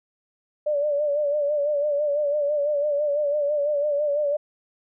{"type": "tone with vibrato", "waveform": "sine", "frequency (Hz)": 585, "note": "D5", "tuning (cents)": -7, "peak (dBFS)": -20, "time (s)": [0.66, 4.37], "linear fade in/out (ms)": 10, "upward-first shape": "sine", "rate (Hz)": 6, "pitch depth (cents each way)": 57, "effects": []}